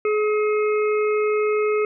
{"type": "harmonic tone with a mistuned harmonic", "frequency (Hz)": 424, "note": "G#4", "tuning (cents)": 36, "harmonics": [1, 3, 5, 6], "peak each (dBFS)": [-18, -28, -32, -34], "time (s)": [0.05, 1.85], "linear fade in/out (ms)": 2, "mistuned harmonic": 5, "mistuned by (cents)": 17, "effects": []}